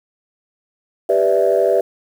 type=chord; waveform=sine; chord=E minor seventh; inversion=first; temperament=equal; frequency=392 / 493.9 / 587.3 / 659.3 Hz; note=G4 / B4 / D5 / E5; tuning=0 / 0 / 0 / 0 cents; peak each=-17 dBFS; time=1.09-1.81 s; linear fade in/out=5 ms; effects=tanh soft clip ceiling -4 dBFS + 7-bit